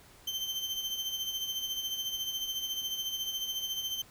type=tone with tremolo; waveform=35% pulse; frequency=3107 Hz; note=G7; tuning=16 cents flat; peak=-29 dBFS; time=0.27-4.02 s; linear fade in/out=5 ms; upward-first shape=sine; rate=14 Hz; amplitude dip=55%; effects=pink hiss -57 dBFS RMS until 4.1 s